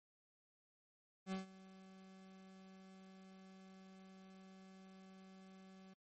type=tone with ADSR envelope; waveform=40% pulse; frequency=190 Hz; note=F#3; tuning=46 cents sharp; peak=-38 dBFS; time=1.26-5.94 s; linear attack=66 ms; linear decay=130 ms; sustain=-19 dB; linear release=9 ms; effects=MP3 32 kbps